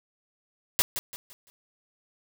white noise with echo, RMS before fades -22 dBFS, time 0.79-0.82 s, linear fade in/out 0 ms, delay 170 ms, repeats 4, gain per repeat -9 dB, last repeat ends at 1.5 s, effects none

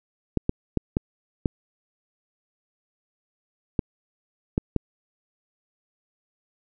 clicks, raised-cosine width 3 ms, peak -8 dBFS, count 8, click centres 0.373 / 0.494 / 0.773 / 0.969 / 1.458 / 3.792 / 4.579 / 4.763 s, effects none

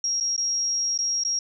sine tone with dropouts, 5610 Hz, F8, 7 cents sharp, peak -22 dBFS, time 0.04-1.39 s, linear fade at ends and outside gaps 2 ms, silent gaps 0.201-0.208 / 0.364-0.378 / 0.977-0.988 / 1.236-1.249 s, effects none

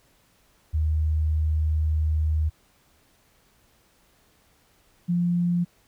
sine tone pair in turn, 77.7 / 174.43 Hz, D#2 / F3, -2 / -2 cents, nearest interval octave + major second, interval 1400 cents, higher second, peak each -20 dBFS, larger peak neither, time 0.73-2.5 / 5.08-5.65 s, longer first, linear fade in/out 20 ms, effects pink hiss -62 dBFS RMS until 5.87 s

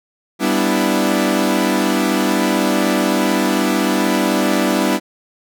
sawtooth chord, E minor seventh, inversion first, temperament equal, 196 / 246.9 / 293.7 / 329.6 Hz, G3 / B3 / D4 / E4, 0 / 0 / 0 / 0 cents, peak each -16 dBFS, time 0.39-5 s, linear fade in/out 50 ms, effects none

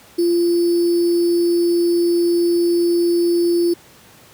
sine tone with sample-and-hold, 344.6 Hz, F4, 23 cents flat, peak -13 dBFS, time 0.18-3.74 s, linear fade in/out 10 ms, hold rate 4900 Hz, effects pink hiss -46 dBFS RMS until 4.33 s + high-pass 100 Hz 12 dB/octave

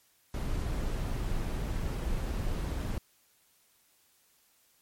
brown noise, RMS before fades -32 dBFS, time 0.34-2.98 s, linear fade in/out 2 ms, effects white hiss -67 dBFS RMS until 4.81 s + MP3 64 kbps

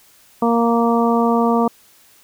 harmonic tone, 233.1 Hz, A#3, in tune, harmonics 1 / 2 / 3 / 4 / 5, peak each -16 / -19 / -21 / -22 / -23 dBFS, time 0.42-1.68 s, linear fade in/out 5 ms, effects white hiss -51 dBFS RMS until 2.23 s

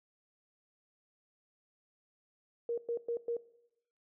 sine tone bursts, 469.7 Hz, A#4, 13 cents sharp, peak -31 dBFS, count 4, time 2.69-3.368 s, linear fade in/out 2 ms, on 87 ms, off 110 ms, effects noise-tail reverb RT60 0.8 s tail -19 dB re dry

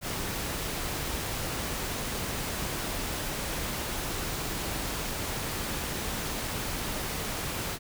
pink noise, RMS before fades -33 dBFS, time 0.01-7.79 s, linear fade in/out 50 ms, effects none

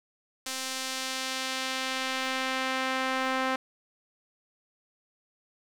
sawtooth tone with band-pass filter sweep, 261.6 Hz, C4, in tune, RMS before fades -31 dBFS, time 0.46-3.56 s, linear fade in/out 5 ms, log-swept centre 6600 to 1400 Hz, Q 0.77, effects 9-bit

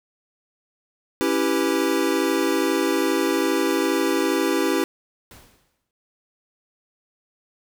square chord, C# half-diminished seventh, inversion none, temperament equal, 277.2 / 329.6 / 392 / 493.9 Hz, C#4 / E4 / G4 / B4, 0 / 0 / 0 / 0 cents, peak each -26 / -24 / -25 / -28 dBFS, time 1.21-4.84 s, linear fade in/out 0 ms
pink noise with exponential decay, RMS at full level -43 dBFS, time 5.31-5.91 s, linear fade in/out 1 ms, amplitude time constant 130 ms
effects none

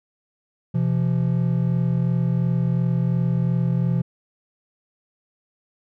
triangle tone pair together, 127.9 / 170.73 Hz, C3 / F3, -39 / -39 cents, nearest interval perfect fourth, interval 500 cents, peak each -19 dBFS, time 0.74-4.02 s, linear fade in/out 10 ms, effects none

